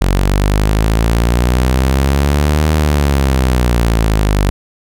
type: exponential two-way sweep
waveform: sawtooth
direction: up then down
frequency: 45.81 to 77.78 to 48.49 Hz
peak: -6 dBFS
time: 0.01-4.5 s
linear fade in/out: 0 ms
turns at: 2.72 s
effects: none